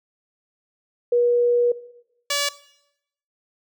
sine / 5% pulse tone pair in turn, 481.8 / 573 Hz, B4 / D5, -43 / -43 cents, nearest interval minor third, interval 300 cents, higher second, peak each -15 / -9 dBFS, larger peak second, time 1.12-1.72 / 2.3-2.49 s, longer first, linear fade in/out 5 ms, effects noise-tail reverb RT60 0.8 s tail -18 dB re dry

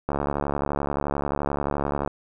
click train, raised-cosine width 1 ms, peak -11 dBFS, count 143, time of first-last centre 0.09-2.076 s, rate 71.5 Hz, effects none

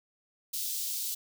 white high-pass noise, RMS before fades -34 dBFS, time 0.53-1.15 s, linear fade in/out 10 ms, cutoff 3600 Hz, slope 24 dB/octave, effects none

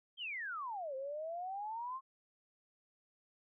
sine exponential two-way sweep, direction down then up, 3256 to 520 to 1081 Hz, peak -39 dBFS, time 0.17-2.01 s, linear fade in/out 50 ms, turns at 0.95 s, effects none

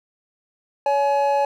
triangle tone pair together, 563 / 846 Hz, C#5 / G#5, +27 / +32 cents, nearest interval perfect fifth, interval 705 cents, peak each -18 / -17 dBFS, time 0.86-1.45 s, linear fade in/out 2 ms, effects none

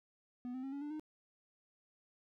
triangle tone with pitch steps, 246.9 / 258 / 269.6 / 281.7 / 294.3 / 307.5 Hz, B3 / C4 / C#4 / C#4 / D4 / D#4, 0 / -24 / -48 / +28 / +4 / -20 cents, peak -38 dBFS, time 0.45-0.996 s, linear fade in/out 0 ms, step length 91 ms, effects none

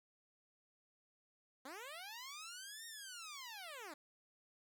10% pulse linear two-way sweep, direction up then down, 246.9 to 1864.7 to 275.3 Hz, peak -40 dBFS, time 1.65-3.94 s, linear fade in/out 5 ms, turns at 2.86 s, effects none

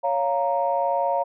sine chord, Bb minor, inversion first, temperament equal with one note detuned, 556.9 / 698.5 / 932.3 Hz, Db5 / F5 / Bb5, +8 / 0 / 0 cents, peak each -24 dBFS, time 0.03-1.24 s, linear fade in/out 20 ms, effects tanh soft clip ceiling -10 dBFS

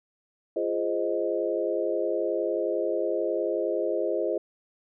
sine chord, F minor seventh, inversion none, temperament equal with one note detuned, 344.2 / 415.3 / 523.3 / 622.3 Hz, F4 / Ab4 / C5 / Eb5, -25 / 0 / 0 / 0 cents, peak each -30 dBFS, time 0.56-4.38 s, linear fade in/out 5 ms, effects none

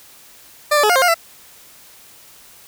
20% pulse tone with pitch steps, 596 / 586 / 424.3 / 710 / 529 / 711 / 669 Hz, D5 / D5 / G#4 / F5 / C5 / F5 / E5, +25 / -4 / +37 / +28 / +19 / +31 / +25 cents, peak -7 dBFS, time 0.71-1.144 s, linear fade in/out 10 ms, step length 62 ms, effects white hiss -45 dBFS RMS until 2.67 s

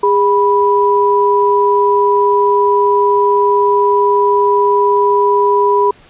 sine tone pair together, 407.7 / 983.8 Hz, G#4 / B5, -32 / -7 cents, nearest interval octave + minor third, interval 1525 cents, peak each -11 dBFS, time 0.03-5.91 s, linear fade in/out 5 ms, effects pink hiss -44 dBFS RMS until 6.09 s + resampled to 8000 Hz

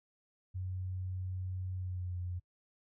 sine tone with pitch glide, 92.5 to 89.45 Hz, F#2 to F2, 0 to +42 cents, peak -36 dBFS, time 0.54-2.4 s, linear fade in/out 20 ms, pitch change -58 cents, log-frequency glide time 1.75-2.17 s, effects noise-tail reverb RT60 0.1 s tail -21 dB re dry

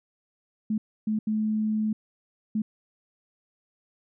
sine tone bursts at uneven times, 215.7 Hz, A3, 34 cents flat, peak -23 dBFS, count 4, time 0.7-0.78 / 1.07-1.19 / 1.27-1.93 / 2.55-2.62 s, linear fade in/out 5 ms, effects none

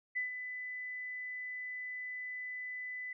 sine tone with ADSR envelope, 2000 Hz, B6, 21 cents sharp, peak -31 dBFS, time 0.15-3.13 s, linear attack 20 ms, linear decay 130 ms, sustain -8 dB, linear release 4 ms, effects none

